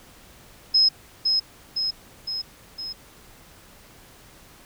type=tone with echo; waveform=sine; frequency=5130 Hz; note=E8; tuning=48 cents flat; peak=-14 dBFS; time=0.74-0.89 s; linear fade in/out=10 ms; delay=510 ms; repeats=4; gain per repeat=-4 dB; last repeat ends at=2.93 s; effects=pink hiss -50 dBFS RMS until 4.65 s